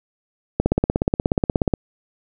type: click train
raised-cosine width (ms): 2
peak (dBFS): -3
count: 20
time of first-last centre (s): 0.6-1.738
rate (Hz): 16.7
effects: none